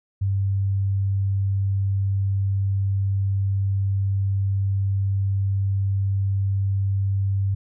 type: tone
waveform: sine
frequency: 98 Hz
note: G2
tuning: in tune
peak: -19 dBFS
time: 0.21-7.55 s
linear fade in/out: 10 ms
effects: none